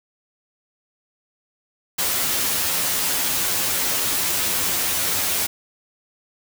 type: noise with comb filter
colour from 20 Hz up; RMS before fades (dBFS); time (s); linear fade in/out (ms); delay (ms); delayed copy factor
white; -22; 1.98-5.47; 10; 11; +0.8
effects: none